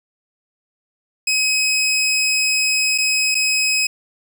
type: tone with dropouts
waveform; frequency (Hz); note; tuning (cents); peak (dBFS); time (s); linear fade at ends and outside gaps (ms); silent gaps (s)
20% pulse; 2540; D#7; +35; -11; 1.27-3.87; 5; 2.979-2.983 / 3.346-3.351
effects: none